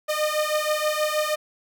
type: beating tone pair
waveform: sawtooth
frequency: 606 / 612.3 Hz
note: D#5 / D#5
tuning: -46 / -28 cents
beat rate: 6.3 Hz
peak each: -21 dBFS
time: 0.08-1.36 s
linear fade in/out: 20 ms
effects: none